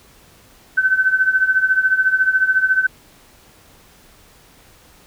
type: tone with tremolo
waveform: sine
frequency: 1527 Hz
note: G6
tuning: 46 cents flat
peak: -9 dBFS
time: 0.77-2.87 s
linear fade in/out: 10 ms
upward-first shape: triangle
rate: 14 Hz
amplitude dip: 85%
effects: pink hiss -49 dBFS RMS until 5.06 s

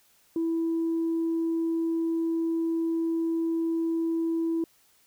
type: tone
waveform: sine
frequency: 329.6 Hz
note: E4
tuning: in tune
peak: -23 dBFS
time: 0.36-4.64 s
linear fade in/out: 2 ms
effects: tanh soft clip ceiling -21 dBFS + white hiss -63 dBFS RMS until 5.06 s

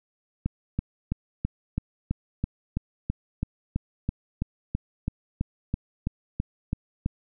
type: click train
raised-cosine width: 5 ms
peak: -13 dBFS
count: 21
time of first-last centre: 0.46-7.061 s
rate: 3.03 Hz
effects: none

